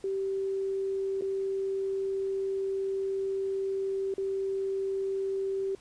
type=tone with dropouts; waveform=sine; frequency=388.1 Hz; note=G4; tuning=17 cents flat; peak=-28 dBFS; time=0.04-5.75 s; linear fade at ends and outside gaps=2 ms; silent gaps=1.211-1.221 / 4.14-4.18 s; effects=pink hiss -58 dBFS RMS until 5.8 s + resampled to 22050 Hz